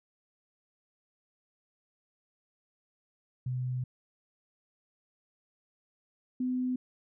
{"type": "tone pair in turn", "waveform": "sine", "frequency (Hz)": [126.5, 253], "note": ["B2", "B3"], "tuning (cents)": [42, 42], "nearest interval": "octave", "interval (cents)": 1200, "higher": "second", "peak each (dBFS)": [-30, -28], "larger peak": "second", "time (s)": [[3.46, 3.84], [6.4, 6.76]], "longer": "first", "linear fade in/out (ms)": 5, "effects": []}